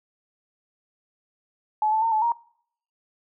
sine tone with pitch steps, 857 / 875 / 910 / 866 / 939 Hz, A5 / A5 / A#5 / A5 / A#5, -46 / -10 / -42 / -28 / +12 cents, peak -19 dBFS, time 1.82-2.32 s, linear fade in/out 2 ms, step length 100 ms, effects noise-tail reverb RT60 0.6 s tail -22 dB re dry

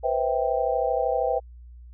sine chord, C major seventh, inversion third, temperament just, 490.5 / 523.3 / 654.1 / 784.9 Hz, B4 / C5 / E5 / G5, -12 / 0 / -14 / +2 cents, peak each -27 dBFS, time 0.03-1.4 s, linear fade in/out 20 ms, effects added 60 Hz sine -42 dBFS peak until 1.93 s

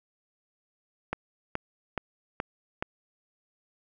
click train, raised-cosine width 0.5 ms, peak -14 dBFS, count 5, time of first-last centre 1.13-2.825 s, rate 2.36 Hz, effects none

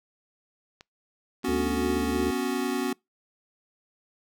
clicks, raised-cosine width 0.2 ms, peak -28 / -37 dBFS, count 2, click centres 0.809 / 1.433 s
square chord, B suspended second, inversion none, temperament equal, 246.9 / 277.2 / 370 Hz, B3 / C#4 / F#4, 0 / 0 / 0 cents, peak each -31 dBFS, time 1.44-2.93 s, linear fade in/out 5 ms
harmonic tone, 73.42 Hz, D2, in tune, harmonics 1 / 3 / 4 / 5 / 6, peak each -34 / -34 / -34 / -34 / -34 dBFS, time 1.48-2.31 s, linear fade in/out 5 ms
effects noise-tail reverb RT60 0.2 s tail -26 dB re dry

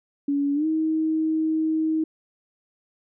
sine tone with pitch glide, 283.5 to 316.4 Hz, C#4 to D#4, +39 to +29 cents, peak -20 dBFS, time 0.28-2.04 s, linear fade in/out 5 ms, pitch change +190 cents, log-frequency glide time 0.54-0.66 s, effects none

